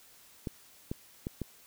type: clicks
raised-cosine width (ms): 3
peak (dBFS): -21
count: 4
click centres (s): 0.472 / 0.915 / 1.269 / 1.417
effects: white hiss -58 dBFS RMS until 1.66 s